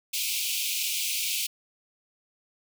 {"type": "high-pass noise", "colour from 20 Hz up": "pink", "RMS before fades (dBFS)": -29, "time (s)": [0.13, 1.47], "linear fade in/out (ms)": 10, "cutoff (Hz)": 2300, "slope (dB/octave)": 96, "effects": []}